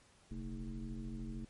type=tone with frequency modulation; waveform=sine; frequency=130.81 Hz; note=C3; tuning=in tune; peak=-40 dBFS; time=0.31-1.45 s; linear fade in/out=5 ms; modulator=91.6 Hz; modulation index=1.7; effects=pink hiss -66 dBFS RMS until 1.49 s + MP3 48 kbps